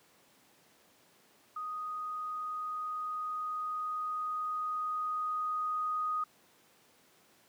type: tone with level ramp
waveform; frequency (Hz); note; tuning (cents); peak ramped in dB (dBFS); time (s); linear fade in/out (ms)
sine; 1244.5; D#6; 0; -36 to -30; 1.56-6.24; 5
effects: pink hiss -64 dBFS RMS until 7.48 s + high-pass 200 Hz 12 dB/octave